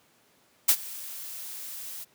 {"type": "noise with ADSR envelope", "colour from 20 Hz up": "blue", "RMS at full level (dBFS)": -17, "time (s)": [0.68, 2.05], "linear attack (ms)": 12, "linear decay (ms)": 65, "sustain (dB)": -22, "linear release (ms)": 24, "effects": ["pink hiss -63 dBFS RMS until 2.14 s", "high-pass 150 Hz 12 dB/octave"]}